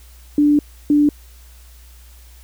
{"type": "tone pair in turn", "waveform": "sine", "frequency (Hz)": [293.7, 293.7], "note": ["D4", "D4"], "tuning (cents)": [0, 0], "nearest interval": "unison", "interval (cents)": 0, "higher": "neither", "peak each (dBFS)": -10, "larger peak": "neither", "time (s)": [[0.38, 0.59], [0.9, 1.09]], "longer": "first", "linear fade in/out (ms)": 2, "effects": ["added 60 Hz sine -41 dBFS peak until 2.43 s", "white hiss -50 dBFS RMS until 2.43 s"]}